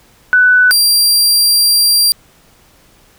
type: tone pair in turn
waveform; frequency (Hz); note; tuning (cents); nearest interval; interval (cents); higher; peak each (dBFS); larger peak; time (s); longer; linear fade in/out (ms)
sine / sawtooth; 1493 / 4740; F#6 / D8; +15 / +15; octave + minor sixth; 2000; second; -5; neither; 0.33-0.71 / 0.71-2.12; second; 0
effects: pink hiss -48 dBFS RMS until 3.18 s